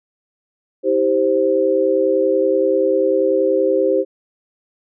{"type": "chord", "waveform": "sine", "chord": "C major", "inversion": "first", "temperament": "equal with one note detuned", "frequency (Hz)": [321.7, 392, 523.3], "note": ["E4", "G4", "C5"], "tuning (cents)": [-42, 0, 0], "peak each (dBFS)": [-21, -17, -16], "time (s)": [0.83, 4.05], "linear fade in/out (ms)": 50, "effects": []}